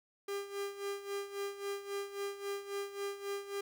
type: tone with tremolo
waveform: 45% pulse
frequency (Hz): 400.3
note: G4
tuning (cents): +36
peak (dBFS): -35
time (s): 0.28-3.61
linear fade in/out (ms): 5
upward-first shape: sine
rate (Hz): 3.7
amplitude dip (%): 75
effects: 12-bit